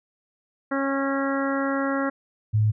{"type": "harmonic tone", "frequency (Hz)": 274, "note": "C#4", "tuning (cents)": -20, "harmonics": [1, 2, 3, 4, 5, 6, 7], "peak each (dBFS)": [-25, -28, -35, -33, -31, -34, -36], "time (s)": [0.71, 2.1], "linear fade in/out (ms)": 10}
{"type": "tone", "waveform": "sine", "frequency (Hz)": 107.4, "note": "A2", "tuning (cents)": -41, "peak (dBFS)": -17, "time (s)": [2.53, 2.72], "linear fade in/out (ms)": 20}
{"effects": []}